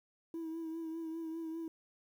sine tone with vibrato, 325.7 Hz, E4, 21 cents flat, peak -36 dBFS, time 0.34-1.68 s, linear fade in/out 2 ms, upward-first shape triangle, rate 5 Hz, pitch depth 42 cents each way, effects tanh soft clip ceiling -37 dBFS + 11-bit

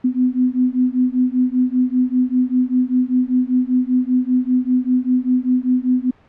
sine beating tone pair, 250 / 255.1 Hz, B3 / C4, +21 / -44 cents, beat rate 5.1 Hz, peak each -17 dBFS, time 0.04-6.11 s, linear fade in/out 10 ms, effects pink hiss -52 dBFS RMS until 6.28 s + low-pass 2000 Hz 12 dB/octave

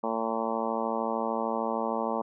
harmonic tone, 113.2 Hz, A2, 50 cents sharp, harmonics 2 / 3 / 4 / 5 / 6 / 7 / 8 / 9 / 10, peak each -34 / -39 / -35 / -34 / -37 / -36 / -35 / -37 / -39 dBFS, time 0.03-2.22 s, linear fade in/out 10 ms, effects none

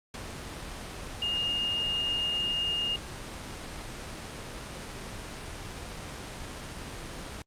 sine tone in noise, 2836 Hz, F7, 26 cents sharp, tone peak -27 dBFS, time 1.22-2.96 s, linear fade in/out 2 ms, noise pink, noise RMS -39 dBFS, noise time 0.14-7.42 s, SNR +9 dB, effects low-pass 8000 Hz 12 dB/octave + Opus 48 kbps

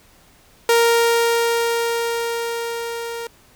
sawtooth tone with level ramp, 465.9 Hz, A#4, 1 cent flat, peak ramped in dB -8 to -23 dBFS, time 0.69-3.27 s, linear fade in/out 2 ms, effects pink hiss -52 dBFS RMS until 3.55 s

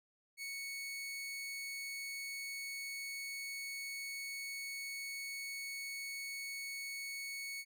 sawtooth tone, 2217 Hz, C#7, in tune, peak -38 dBFS, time 0.37-7.65 s, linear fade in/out 50 ms, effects none

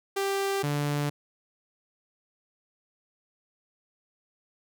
sawtooth tone pair in turn, 393.3 / 145.76 Hz, G4 / D3, +6 / -13 cents, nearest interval octave + perfect fourth, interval 1719 cents, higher first, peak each -22 dBFS, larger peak neither, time 0.16-0.63 / 0.63-1.1 s, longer neither, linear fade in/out 10 ms, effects none

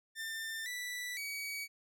sawtooth tone with pitch steps, 1793 / 1971 / 2265 Hz, A6 / B6 / C#7, +32 / -4 / +37 cents, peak -35 dBFS, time 0.15-1.68 s, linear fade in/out 50 ms, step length 510 ms, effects none

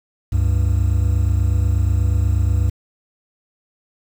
triangle tone pair together, 69.72 / 98 Hz, C#2 / G2, +11 / 0 cents, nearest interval tritone, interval 589 cents, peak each -15 dBFS, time 0.32-2.7 s, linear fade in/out 10 ms, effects 7-bit

